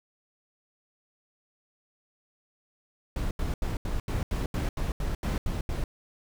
brown noise bursts, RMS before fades -29 dBFS, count 12, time 3.16-5.84 s, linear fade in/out 2 ms, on 150 ms, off 80 ms, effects none

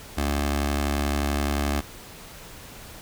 15% pulse tone with notch filter, 71.6 Hz, D2, 43 cents flat, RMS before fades -25 dBFS, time 0.17-1.81 s, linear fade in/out 10 ms, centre 150 Hz, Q 0.93, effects pink hiss -43 dBFS RMS until 3.01 s

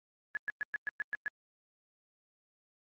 sine tone bursts, 1700 Hz, G#6, 40 cents sharp, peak -31 dBFS, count 8, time 0.35-1.28 s, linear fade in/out 0 ms, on 20 ms, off 110 ms, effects Opus 48 kbps

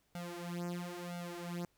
sawtooth tone with flanger, 174.61 Hz, F3, in tune, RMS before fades -42 dBFS, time 0.15-1.65 s, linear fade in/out 2 ms, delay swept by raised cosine 1.4 to 5.6 ms, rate 0.99 Hz, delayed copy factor +1, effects pink hiss -75 dBFS RMS until 1.77 s

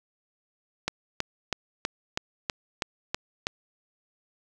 click train, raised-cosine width 0.2 ms, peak -9 dBFS, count 9, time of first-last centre 0.88-3.469 s, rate 3.09 Hz, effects none

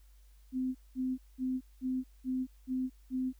sine tone bursts, 257.7 Hz, C4, 26 cents flat, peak -30 dBFS, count 7, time 0.52-3.33 s, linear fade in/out 50 ms, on 230 ms, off 200 ms, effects added 50 Hz sine -56 dBFS peak until 3.39 s + white hiss -71 dBFS RMS until 3.39 s

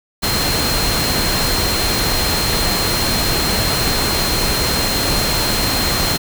sine tone in noise, 4187 Hz, C8, in tune, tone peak -21 dBFS, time 0.22-6.18 s, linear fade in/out 20 ms, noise pink, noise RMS -18 dBFS, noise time 0.22-6.18 s, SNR -6 dB, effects none

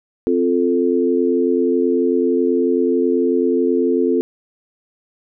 sine chord, F major, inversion second, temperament equal, 261.6 / 349.2 / 440 Hz, C4 / F4 / A4, 0 / 0 / 0 cents, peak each -18 dBFS, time 0.27-4.21 s, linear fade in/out 0 ms, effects none

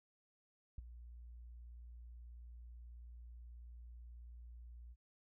sine tone with ADSR envelope, 59.2 Hz, A#1, 27 cents sharp, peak -39 dBFS, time 0.78-4.96 s, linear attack 4 ms, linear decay 16 ms, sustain -12 dB, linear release 45 ms, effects none

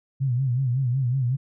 sine tone with vibrato, 128 Hz, C3, 38 cents flat, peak -20 dBFS, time 0.2-1.37 s, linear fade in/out 20 ms, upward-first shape sine, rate 5.4 Hz, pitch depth 120 cents each way, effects none

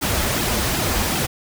pink noise with flanger, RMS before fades -21 dBFS, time 0.01-1.27 s, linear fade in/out 20 ms, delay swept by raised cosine 1.7 to 7.6 ms, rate 2.6 Hz, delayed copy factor -0.95, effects none

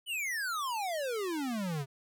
square exponential sweep, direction down, 3053 to 130.81 Hz, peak -33 dBFS, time 0.06-1.86 s, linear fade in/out 50 ms, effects none

